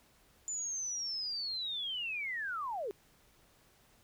sine linear sweep, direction down, 7090 to 371.1 Hz, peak -35 dBFS, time 0.48-2.91 s, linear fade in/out 0 ms, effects pink hiss -66 dBFS RMS until 4.03 s

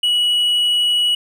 triangle tone, 2928 Hz, F#7, 19 cents flat, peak -12 dBFS, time 0.03-1.15 s, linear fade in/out 5 ms, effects none

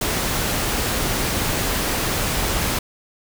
pink noise, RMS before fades -22 dBFS, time 0.01-2.79 s, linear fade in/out 5 ms, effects none

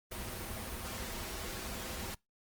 pink noise with comb filter, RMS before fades -41 dBFS, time 0.11-2.15 s, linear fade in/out 10 ms, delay 6.9 ms, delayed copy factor -0.55, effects noise-tail reverb RT60 0.2 s tail -25 dB re dry + Opus 32 kbps

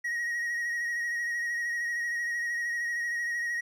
triangle tone with vibrato, 1892 Hz, A#6, 25 cents sharp, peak -27 dBFS, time 0.04-3.61 s, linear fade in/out 10 ms, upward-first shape sine, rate 13 Hz, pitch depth 29 cents each way, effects none

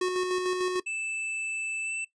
square tone with tremolo, 365.9 Hz, F#4, 19 cents flat, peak -25 dBFS, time 0.01-0.8 s, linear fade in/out 5 ms, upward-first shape square, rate 6.7 Hz, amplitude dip 35%
square tone with pitch glide, 2637 to 2660 Hz, E7 to E7, 0 to +15 cents, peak -31 dBFS, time 0.86-2.05 s, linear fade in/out 10 ms, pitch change +15 cents, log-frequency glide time 1.83-1.92 s
effects noise-tail reverb RT60 0.1 s tail -17 dB re dry + resampled to 22050 Hz

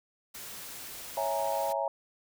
white noise, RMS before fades -43 dBFS, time 0.34-1.73 s, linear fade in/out 10 ms
sine chord, A# half-diminished seventh, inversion first, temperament equal, 554.4 / 659.3 / 830.6 / 932.3 Hz, C#5 / E5 / G#5 / A#5, 0 / 0 / 0 / 0 cents, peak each -33 / -33 / -34 / -34 dBFS, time 1.17-1.88 s, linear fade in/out 2 ms
effects none

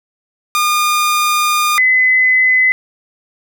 sawtooth / sine tone pair in turn, 1214 / 2024 Hz, D#6 / B6, -43 / +42 cents, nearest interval major sixth, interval 885 cents, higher second, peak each -8 dBFS, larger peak neither, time 0.55-1.78 / 1.78-2.72 s, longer first, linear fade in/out 0 ms, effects none

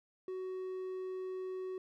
triangle tone, 373.1 Hz, F#4, 14 cents sharp, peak -36 dBFS, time 0.28-1.78 s, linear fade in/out 2 ms, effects none

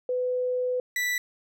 sine / 40% pulse tone pair in turn, 501 / 1970.7 Hz, B4 / B6, +25 / -4 cents, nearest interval 2 octaves, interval 2371 cents, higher second, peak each -24 dBFS, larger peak neither, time 0.09-0.8 / 0.96-1.18 s, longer first, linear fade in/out 2 ms, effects none

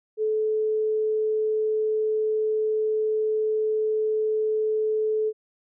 sine tone, 432.9 Hz, A4, 28 cents flat, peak -21 dBFS, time 0.17-5.33 s, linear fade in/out 50 ms, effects none

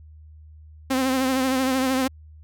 sawtooth tone with vibrato, 261.6 Hz, C4, in tune, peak -16 dBFS, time 0.9-2.08 s, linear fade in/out 10 ms, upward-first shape triangle, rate 13 Hz, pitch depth 52 cents each way, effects added 77 Hz sine -43 dBFS peak until 2.43 s

